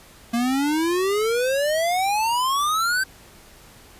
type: exponential sweep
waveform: square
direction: up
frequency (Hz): 230.2 to 1568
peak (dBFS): -20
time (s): 0.33-3.04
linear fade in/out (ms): 10
effects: pink hiss -48 dBFS RMS until 3.99 s + resampled to 32000 Hz